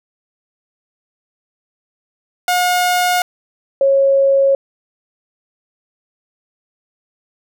sawtooth / sine tone pair in turn, 719 / 547.6 Hz, F#5 / C#5, -50 / -21 cents, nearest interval perfect fourth, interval 471 cents, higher first, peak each -9 dBFS, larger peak neither, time 2.48-3.22 / 3.81-4.55 s, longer neither, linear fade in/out 2 ms, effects none

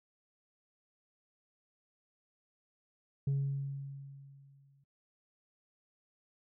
sine tone with exponential decay, 138.5 Hz, C#3, 1 cent flat, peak -25 dBFS, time 3.27-4.84 s, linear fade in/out 5 ms, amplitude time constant 340 ms, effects noise-tail reverb RT60 0.3 s tail -26 dB re dry + tanh soft clip ceiling -27 dBFS

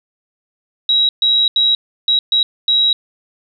sine tone bursts at uneven times, 3855 Hz, B7, 43 cents flat, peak -10 dBFS, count 6, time 0.89-1.09 / 1.22-1.48 / 1.56-1.75 / 2.08-2.19 / 2.32-2.43 / 2.68-2.93 s, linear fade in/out 2 ms, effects none

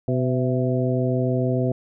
harmonic tone with a mistuned harmonic, 126.7 Hz, B2, 45 cents sharp, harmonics 1 / 2 / 3 / 4 / 5, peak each -22 / -25 / -27 / -28 / -29 dBFS, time 0.08-1.72 s, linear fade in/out 2 ms, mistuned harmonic 5, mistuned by +62 cents, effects none

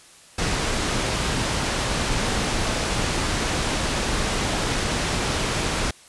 pink low-pass noise, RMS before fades -24 dBFS, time 0.38-5.91 s, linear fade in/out 5 ms, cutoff 8100 Hz, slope 12 dB/octave, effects white hiss -49 dBFS RMS until 6.08 s + resampled to 24000 Hz

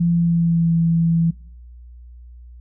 sine tone with pitch glide, 170.5 to 166.22 Hz, F3 to E3, -41 to +15 cents, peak -14 dBFS, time 0-1.31 s, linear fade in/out 10 ms, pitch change -44 cents, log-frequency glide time 0.1-0.73 s, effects noise-tail reverb RT60 0.6 s tail -24 dB re dry + added 60 Hz sine -38 dBFS peak until 2.6 s

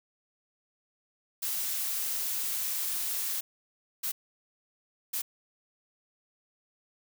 blue noise bursts at uneven times, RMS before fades -32 dBFS, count 3, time 1.42-3.41 / 4.03-4.12 / 5.13-5.22 s, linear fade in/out 10 ms, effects none

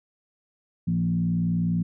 sine tone with frequency modulation, 170.9 Hz, F3, 37 cents flat, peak -21 dBFS, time 0.87-1.83 s, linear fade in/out 10 ms, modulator 60.1 Hz, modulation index 0.79, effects none

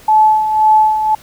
sine tone with tremolo, 864 Hz, A5, 32 cents flat, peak -5 dBFS, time 0.08-1.15 s, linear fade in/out 5 ms, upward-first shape sine, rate 1.9 Hz, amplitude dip 60%, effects pink hiss -41 dBFS RMS until 1.22 s

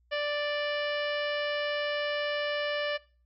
harmonic tone, 587.3 Hz, D5, in tune, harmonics 1 / 2 / 3 / 4 / 5 / 6 / 7 / 8 / 9, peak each -30 / -40 / -35 / -41 / -38 / -48 / -49 / -49 / -49 dBFS, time 0.11-2.98 s, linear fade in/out 20 ms, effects noise-tail reverb RT60 0.4 s tail -21 dB re dry + added 60 Hz sine -64 dBFS peak until 3.25 s

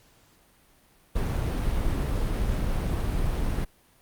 brown noise, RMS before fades -26 dBFS, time 1.15-3.65 s, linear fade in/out 10 ms, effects pink hiss -60 dBFS RMS until 4.01 s + Opus 48 kbps

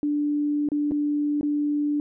sine tone with dropouts, 293.7 Hz, D4, in tune, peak -21 dBFS, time 0.03-2 s, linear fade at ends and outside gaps 1 ms, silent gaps 0.688-0.718 / 0.911-0.918 / 1.411-1.43 s, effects none

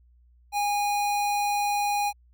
square tone, 820 Hz, G#5, 22 cents flat, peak -24 dBFS, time 0.52-2.13 s, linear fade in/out 50 ms, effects added 60 Hz sine -55 dBFS peak until 2.33 s

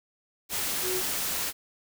sine tone in noise, 370 Hz, F#4, in tune, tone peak -30 dBFS, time 0.82-1.03 s, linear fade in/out 50 ms, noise white, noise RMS -30 dBFS, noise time 0.49-1.53 s, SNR -3 dB, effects none

